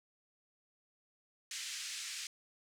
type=band-pass noise; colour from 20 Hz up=white; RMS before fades=-43 dBFS; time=1.51-2.27 s; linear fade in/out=2 ms; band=1800 to 7700 Hz; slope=24 dB/octave; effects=none